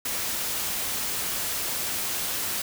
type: noise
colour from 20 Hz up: white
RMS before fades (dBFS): -29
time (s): 0.05-2.62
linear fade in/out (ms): 5
effects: none